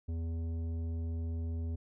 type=tone with tanh clipping; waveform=sine; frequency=82.5 Hz; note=E2; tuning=2 cents sharp; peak=-35 dBFS; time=0.08-1.76 s; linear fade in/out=10 ms; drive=11 dB; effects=none